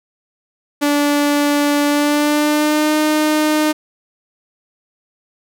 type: tone with pitch glide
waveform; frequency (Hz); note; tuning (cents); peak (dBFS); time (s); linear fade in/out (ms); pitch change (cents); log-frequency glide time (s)
sawtooth; 290.2 to 305.9; D4 to D#4; -21 to -29; -9; 0.81-3.73; 20; +92; 1.86-2.96
effects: none